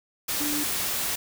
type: tone in noise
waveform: sine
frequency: 295.3 Hz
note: D4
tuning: 10 cents sharp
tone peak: -29 dBFS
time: 0.4-0.64 s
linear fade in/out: 10 ms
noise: white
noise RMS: -28 dBFS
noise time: 0.28-1.16 s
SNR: -4 dB
effects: none